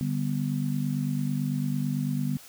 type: chord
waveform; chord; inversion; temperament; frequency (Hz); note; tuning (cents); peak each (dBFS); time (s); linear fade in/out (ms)
sine; G major; second; just; 147 / 196 / 245; D3 / G3 / B3; +2 / 0 / -14; -28 / -32 / -30; 0.01-2.37; 0
effects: white hiss -49 dBFS RMS until 2.48 s